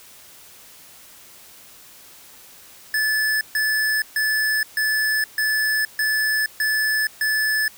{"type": "tone bursts", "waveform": "square", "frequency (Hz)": 1735, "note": "A6", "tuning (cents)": -25, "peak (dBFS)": -19, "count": 8, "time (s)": [2.94, 7.68], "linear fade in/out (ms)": 2, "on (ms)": 470, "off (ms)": 140, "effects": ["white hiss -46 dBFS RMS until 7.77 s"]}